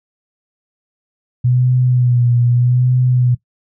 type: tone with vibrato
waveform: sine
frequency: 123.47 Hz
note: B2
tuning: in tune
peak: -10 dBFS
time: 1.44-3.35 s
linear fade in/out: 10 ms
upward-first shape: sine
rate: 0.81 Hz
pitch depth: 42 cents each way
effects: noise-tail reverb RT60 0.1 s tail -17 dB re dry